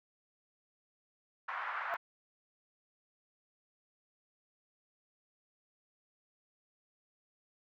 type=band-pass noise; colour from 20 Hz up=white; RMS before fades=-39 dBFS; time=1.48-1.97 s; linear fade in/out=10 ms; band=930 to 1600 Hz; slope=24 dB/octave
type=tone with exponential growth; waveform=sine; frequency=683 Hz; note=F5; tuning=39 cents flat; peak=-31 dBFS; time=1.84-1.94 s; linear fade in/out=0 ms; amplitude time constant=20 ms
effects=none